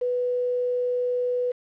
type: tone with quantisation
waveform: sine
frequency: 493.9 Hz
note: B4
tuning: in tune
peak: -22 dBFS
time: 0.01-1.52 s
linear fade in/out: 10 ms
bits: 7
effects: low-pass 2000 Hz 12 dB/octave